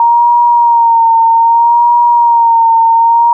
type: tone with vibrato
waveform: sine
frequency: 932.3 Hz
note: A#5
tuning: in tune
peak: -4 dBFS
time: 0-3.33 s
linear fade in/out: 2 ms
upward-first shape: sine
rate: 0.63 Hz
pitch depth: 39 cents each way
effects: none